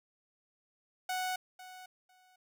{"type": "tone with echo", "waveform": "sawtooth", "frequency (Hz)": 740, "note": "F#5", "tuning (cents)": 0, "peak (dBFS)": -29, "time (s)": [1.09, 1.36], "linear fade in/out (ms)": 5, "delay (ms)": 500, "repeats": 2, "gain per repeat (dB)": -15, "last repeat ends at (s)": 2.36, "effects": []}